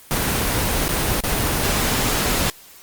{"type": "noise with dropouts", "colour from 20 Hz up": "pink", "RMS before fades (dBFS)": -20, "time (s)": [0.11, 2.5], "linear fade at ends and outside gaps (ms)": 0, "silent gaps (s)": [[0.881, 0.891], [1.205, 1.238]], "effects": ["white hiss -45 dBFS RMS until 2.82 s", "Opus 24 kbps"]}